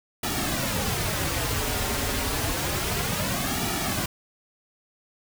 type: noise with flanger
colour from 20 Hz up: pink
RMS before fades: -27 dBFS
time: 0.23-4.06 s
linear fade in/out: 5 ms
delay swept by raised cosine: 1.9 to 6.1 ms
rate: 0.29 Hz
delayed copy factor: -0.7
effects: none